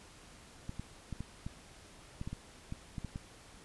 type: clicks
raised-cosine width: 5 ms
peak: -27 dBFS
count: 12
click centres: 0.694 / 0.796 / 1.127 / 1.206 / 1.465 / 2.214 / 2.275 / 2.33 / 2.724 / 2.982 / 3.047 / 3.159 s
effects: pink hiss -56 dBFS RMS until 3.64 s + resampled to 24000 Hz